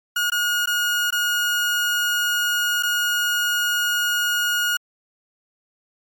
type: tone with dropouts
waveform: 30% pulse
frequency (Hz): 1438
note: F#6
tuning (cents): -50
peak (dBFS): -16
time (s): 0.16-4.77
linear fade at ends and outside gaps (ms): 5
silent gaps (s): 0.301-0.319 / 0.659-0.672 / 1.106-1.124 / 2.826-2.832
effects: MP3 96 kbps